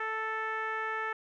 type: tone with low-pass filter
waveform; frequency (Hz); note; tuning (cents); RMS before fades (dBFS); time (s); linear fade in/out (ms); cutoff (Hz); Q
10% pulse; 440; A4; 0; -34; 0-1.13; 5; 1700; 2.4
effects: none